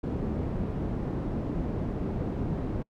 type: low-pass noise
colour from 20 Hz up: white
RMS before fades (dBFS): -31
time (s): 0.03-2.83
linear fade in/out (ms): 10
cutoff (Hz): 270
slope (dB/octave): 12
effects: noise-tail reverb RT60 0.1 s tail -26 dB re dry